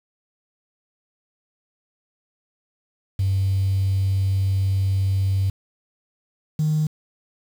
triangle tone pair in turn, 96.6 / 154.1 Hz, G2 / D#3, -25 / -16 cents, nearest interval minor sixth, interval 809 cents, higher second, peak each -14 dBFS, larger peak neither, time 3.19-5.5 / 6.59-6.87 s, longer first, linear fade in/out 5 ms, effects tanh soft clip ceiling -15 dBFS + 7-bit

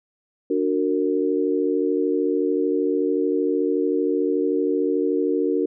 sine chord, D augmented, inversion none, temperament just, 293.7 / 367.1 / 458.9 Hz, D4 / F#4 / A#4, 0 / -14 / -27 cents, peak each -23 dBFS, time 0.5-5.66 s, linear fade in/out 5 ms, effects none

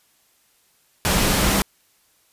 sine tone in noise, 195.7 Hz, G3, 3 cents flat, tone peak -26 dBFS, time 1.05-1.62 s, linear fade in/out 0 ms, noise pink, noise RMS -19 dBFS, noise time 1.05-1.62 s, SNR -10 dB, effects white hiss -61 dBFS RMS until 2.32 s + resampled to 32000 Hz

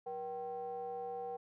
triangle ring-modulated tone, 146.83 Hz, D3, in tune, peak -34 dBFS, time 0.06-1.37 s, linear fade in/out 10 ms, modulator 625 Hz, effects none

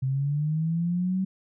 sine linear sweep, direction up, 129.8 to 191.4 Hz, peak -23 dBFS, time 0.02-1.25 s, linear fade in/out 10 ms, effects none

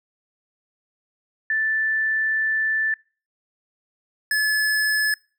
sine / square tone pair in turn, 1761 / 1718.8 Hz, A6 / A6, +1 / -41 cents, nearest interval unison, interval 42 cents, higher first, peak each -19 dBFS, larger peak neither, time 1.5-2.94 / 4.31-5.14 s, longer first, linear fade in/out 2 ms, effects noise-tail reverb RT60 0.4 s tail -26 dB re dry

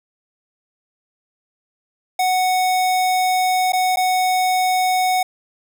square tone with dropouts, 740 Hz, F#5, in tune, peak -16 dBFS, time 2.19-5.23 s, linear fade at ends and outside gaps 5 ms, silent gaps 3.722-3.732 / 3.96-3.97 s, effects none

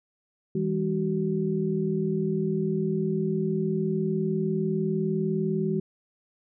sine tone cluster, 163.5 / 203.4 / 377.3 Hz, E3 / G#3 / F#4, -14 / -36 / +34 cents, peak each -28 dBFS, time 0.55-5.8 s, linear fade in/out 5 ms, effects none

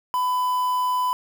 triangle tone with quantisation, 1000 Hz, B5, 21 cents sharp, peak -18 dBFS, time 0.14-1.13 s, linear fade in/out 0 ms, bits 6, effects none

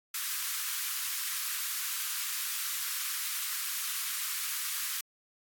white high-pass noise, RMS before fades -34 dBFS, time 0.14-5.01 s, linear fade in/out 5 ms, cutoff 1100 Hz, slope 48 dB/octave, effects AAC 64 kbps

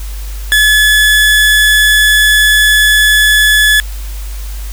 30% pulse tone, 1713 Hz, A6, 47 cents flat, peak -3 dBFS, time 0.52-3.8 s, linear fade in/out 0 ms, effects added 50 Hz sine -19 dBFS peak until 4.72 s + white hiss -33 dBFS RMS until 4.72 s

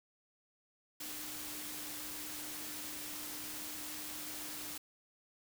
sine tone in noise, 301.5 Hz, D4, 46 cents sharp, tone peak -53 dBFS, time 1-4.78 s, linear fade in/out 5 ms, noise white, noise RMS -44 dBFS, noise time 1-4.78 s, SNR -12 dB, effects none

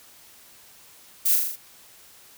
violet noise with echo, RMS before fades -21 dBFS, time 1.25-1.36 s, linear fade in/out 10 ms, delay 40 ms, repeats 5, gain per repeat -3 dB, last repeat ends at 1.56 s, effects white hiss -51 dBFS RMS until 2.37 s

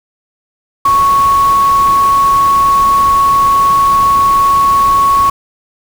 sine tone in noise, 1108.7 Hz, C#6, in tune, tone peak -6 dBFS, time 0.85-5.3 s, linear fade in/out 5 ms, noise pink, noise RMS -24 dBFS, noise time 0.85-5.3 s, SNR +15 dB, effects none

